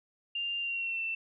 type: tone with pitch glide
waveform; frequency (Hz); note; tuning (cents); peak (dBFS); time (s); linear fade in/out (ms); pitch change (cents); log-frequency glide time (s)
sine; 2794 to 2679; F7 to E7; 0 to +27; -31; 0.35-1.15; 5; -73; 0.59-1.03
effects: none